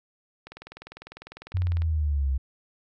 click train, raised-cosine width 0.3 ms, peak -25 dBFS, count 28, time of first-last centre 0.47-1.82 s, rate 20 Hz
sine exponential sweep, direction down, 92.9 to 65 Hz, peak -22 dBFS, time 1.54-2.38 s, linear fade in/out 10 ms
effects none

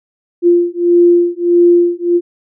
sine beating tone pair, 346.9 / 348.5 Hz, F4 / F4, -12 / -4 cents, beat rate 1.6 Hz, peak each -10 dBFS, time 0.42-2.21 s, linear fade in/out 50 ms, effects none

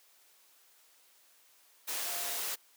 sine tone in noise, 698.5 Hz, F5, in tune, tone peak -47 dBFS, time 2.05-2.38 s, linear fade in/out 20 ms, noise white, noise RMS -36 dBFS, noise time 1.87-2.56 s, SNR -14 dB, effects white hiss -64 dBFS RMS until 2.76 s + high-pass 400 Hz 12 dB/octave

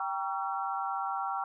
sine chord, G diminished seventh, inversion none, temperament just, 784 / 940.8 / 1128.9 / 1354.7 Hz, G5 / Bb5 / Db6 / Fb6, 0 / +16 / +31 / +47 cents, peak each -34 / -38 / -38 / -36 dBFS, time 0-1.44 s, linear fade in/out 2 ms, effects none

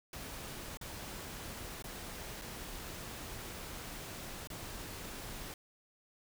pink noise with dropouts, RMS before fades -45 dBFS, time 0.13-5.54 s, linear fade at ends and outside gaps 2 ms, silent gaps 0.772-0.812 / 1.824-1.841 / 2.415-2.419 / 4.473-4.501 s, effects none

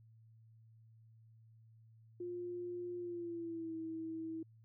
sine tone with pitch glide, 353 to 323.7 Hz, F4 to E4, +19 to -31 cents, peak -40 dBFS, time 2.2-4.43 s, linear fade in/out 5 ms, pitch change -150 cents, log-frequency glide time 2.98-3.75 s, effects added 112 Hz sine -60 dBFS peak until 4.64 s

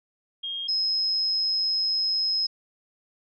sine tone pair in turn, 3238 / 5129 Hz, G#7 / E8, -45 / -48 cents, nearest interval minor sixth, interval 797 cents, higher second, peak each -29 / -22 dBFS, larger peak second, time 0.43-0.68 / 0.68-2.47 s, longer second, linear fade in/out 10 ms, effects none

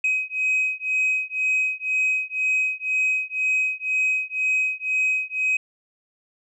sine beating tone pair, 2527 / 2529 Hz, D#7 / D#7, +26 / +28 cents, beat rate 2 Hz, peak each -22 dBFS, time 0.04-5.57 s, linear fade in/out 5 ms, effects tanh soft clip ceiling -16 dBFS

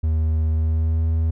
triangle tone with pitch glide, 79 to 80.8 Hz, D#2 to E2, +27 to -34 cents, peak -15 dBFS, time 0.03-1.31 s, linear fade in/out 10 ms, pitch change +39 cents, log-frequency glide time 0.53-1.06 s, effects none

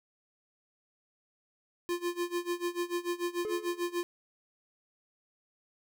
square tone with tremolo, 349.2 Hz, F4, in tune, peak -29 dBFS, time 1.89-4.03 s, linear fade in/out 0 ms, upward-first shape sine, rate 6.8 Hz, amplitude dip 90%
triangle tone with exponential decay, 426.9 Hz, G#4, 48 cents sharp, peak -29 dBFS, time 3.45-4.01 s, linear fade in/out 0 ms, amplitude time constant 120 ms
effects none

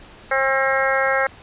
harmonic tone, 268.3 Hz, C4, 44 cents sharp, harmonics 2 / 3 / 4 / 5 / 6 / 7 / 8, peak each -21 / -25 / -29 / -24 / -23 / -25 / -27 dBFS, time 0.31-1.27 s, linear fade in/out 5 ms, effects pink hiss -44 dBFS RMS until 1.42 s + resampled to 8000 Hz

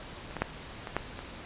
clicks, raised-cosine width 0.5 ms, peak -29 / -21 / -11 / -21 / -12 / -23 dBFS, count 6, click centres 0.31 / 0.367 / 0.42 / 0.872 / 0.966 / 1.191 s, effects pink hiss -44 dBFS RMS until 1.45 s + resampled to 8000 Hz

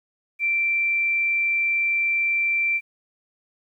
sine tone, 2349 Hz, D7, in tune, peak -19 dBFS, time 0.39-2.81 s, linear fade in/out 50 ms, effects 10-bit

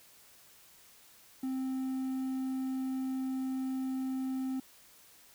triangle tone with quantisation, 262.2 Hz, C4, 4 cents sharp, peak -30 dBFS, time 1.43-4.6 s, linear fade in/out 5 ms, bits 10, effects white hiss -59 dBFS RMS until 5.34 s

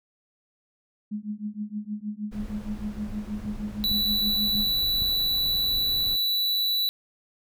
sine tone with tremolo, 210 Hz, G#3, 19 cents sharp, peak -26 dBFS, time 1.11-4.69 s, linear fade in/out 10 ms, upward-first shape triangle, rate 6.4 Hz, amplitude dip 100%
brown noise, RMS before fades -38 dBFS, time 2.31-6.17 s, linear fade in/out 20 ms
clicks, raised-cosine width 5 ms, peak -24 dBFS, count 4, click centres 3.456 / 3.915 / 4.553 / 5.021 s
square tone, 3951 Hz, B7, in tune, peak -23 dBFS, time 3.84-6.89 s, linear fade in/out 0 ms
effects none

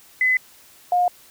sine tone pair in turn, 2020 / 714.2 Hz, B6 / F5, +39 / +39 cents, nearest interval octave + tritone, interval 1800 cents, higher first, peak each -15 dBFS, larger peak neither, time 0.21-0.37 / 0.92-1.08 s, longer neither, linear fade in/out 2 ms, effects white hiss -50 dBFS RMS until 1.3 s

